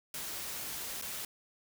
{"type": "noise with dropouts", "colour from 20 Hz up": "white", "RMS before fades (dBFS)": -40, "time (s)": [0.14, 1.25], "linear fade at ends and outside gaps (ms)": 2, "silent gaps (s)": [1.015, 1.022], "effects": []}